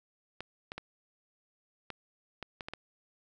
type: clicks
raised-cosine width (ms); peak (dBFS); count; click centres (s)
0.3; -23; 8; 0.406 / 0.719 / 0.78 / 1.903 / 2.427 / 2.608 / 2.685 / 2.736
effects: none